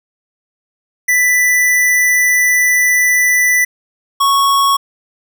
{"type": "tone pair in turn", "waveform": "square", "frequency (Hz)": [1983, 1107.2], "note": ["B6", "C#6"], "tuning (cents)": [7, -2], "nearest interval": "minor seventh", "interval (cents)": 1009, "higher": "first", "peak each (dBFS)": -10, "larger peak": "neither", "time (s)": [[1.08, 3.65], [4.2, 4.77]], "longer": "first", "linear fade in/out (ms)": 10, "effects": []}